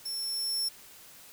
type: tone with level ramp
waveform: sawtooth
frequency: 5400 Hz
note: E8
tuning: 41 cents sharp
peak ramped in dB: -31 to -25 dBFS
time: 0.05-0.69 s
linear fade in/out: 10 ms
effects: white hiss -52 dBFS RMS until 1.32 s